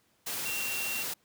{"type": "tone in noise", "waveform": "sine", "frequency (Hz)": 2741, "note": "F7", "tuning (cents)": -33, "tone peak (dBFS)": -34, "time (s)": [0.45, 1.03], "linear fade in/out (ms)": 10, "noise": "white", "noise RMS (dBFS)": -35, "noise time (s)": [0.26, 1.14], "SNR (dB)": -2, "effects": ["pink hiss -69 dBFS RMS until 1.24 s", "high-pass 100 Hz 12 dB/octave"]}